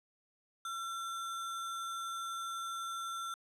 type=tone with sample-and-hold; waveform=sine; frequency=1356 Hz; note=E6; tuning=49 cents sharp; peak=-37 dBFS; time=0.65-3.34 s; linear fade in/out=2 ms; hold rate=4900 Hz; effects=low-pass 11000 Hz 12 dB/octave